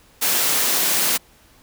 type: high-pass noise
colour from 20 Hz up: white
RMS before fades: -19 dBFS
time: 0.21-1.18 s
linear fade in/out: 20 ms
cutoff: 180 Hz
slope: 12 dB/octave
effects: pink hiss -53 dBFS RMS until 1.62 s